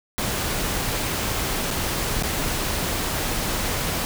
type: noise with dropouts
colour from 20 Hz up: pink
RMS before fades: -25 dBFS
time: 0.18-4.05 s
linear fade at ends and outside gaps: 0 ms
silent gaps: 1.705-1.71 / 2.225-2.234 s
effects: none